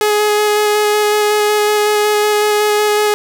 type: tone with vibrato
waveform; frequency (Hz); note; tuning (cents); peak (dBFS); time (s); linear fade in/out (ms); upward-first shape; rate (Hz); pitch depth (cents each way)
sawtooth; 419.9; G#4; +19; -7; 0.01-3.14; 0; square; 5.4; 8
effects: none